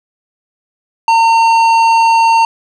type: tone with tanh clipping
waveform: sine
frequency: 911 Hz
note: A#5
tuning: 40 cents flat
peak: -8 dBFS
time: 1.08-2.45 s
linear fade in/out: 2 ms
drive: 12 dB
effects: none